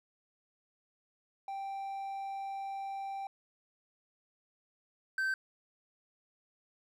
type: tone pair in turn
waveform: triangle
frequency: 784 / 1550 Hz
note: G5 / G6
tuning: 0 / -20 cents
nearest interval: octave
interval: 1180 cents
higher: second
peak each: -35 / -28 dBFS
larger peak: second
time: 1.48-3.27 / 5.18-5.34 s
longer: first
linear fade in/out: 2 ms
effects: none